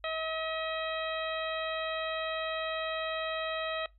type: harmonic tone with a mistuned harmonic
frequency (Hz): 640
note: D#5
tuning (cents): +49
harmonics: 1 / 2 / 3 / 4 / 5 / 6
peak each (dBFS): -35 / -38 / -40 / -41 / -42 / -43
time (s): 0.04-3.86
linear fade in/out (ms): 2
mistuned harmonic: 4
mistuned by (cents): -20
effects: noise-tail reverb RT60 0.2 s tail -22 dB re dry + added 50 Hz sine -58 dBFS peak until 3.98 s